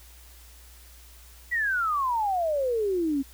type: exponential sweep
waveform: sine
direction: down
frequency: 1974 to 264.8 Hz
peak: -23 dBFS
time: 1.51-3.23 s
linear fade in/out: 20 ms
effects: added 60 Hz sine -49 dBFS peak until 3.33 s + white hiss -53 dBFS RMS until 3.33 s